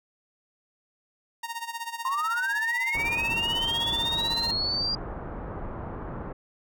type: tone with tremolo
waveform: sawtooth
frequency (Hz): 928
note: A#5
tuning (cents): -8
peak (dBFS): -26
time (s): 1.43-4.51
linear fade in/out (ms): 5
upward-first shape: sine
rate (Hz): 16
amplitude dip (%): 80
type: linear sweep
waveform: sine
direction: up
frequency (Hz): 1021 to 4808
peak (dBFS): -25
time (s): 2.05-4.95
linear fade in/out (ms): 2
type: low-pass noise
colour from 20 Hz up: pink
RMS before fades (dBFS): -36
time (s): 2.94-6.33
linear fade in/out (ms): 10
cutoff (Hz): 1300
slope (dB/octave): 24
effects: none